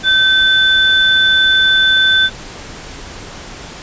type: tone pair together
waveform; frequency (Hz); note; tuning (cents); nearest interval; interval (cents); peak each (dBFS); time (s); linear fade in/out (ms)
sine; 1541 / 3514; G6 / A7; -30 / -3; octave + major second; 1427; -11; 0.03-2.3; 50
effects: pink hiss -31 dBFS RMS until 3.82 s + resampled to 16000 Hz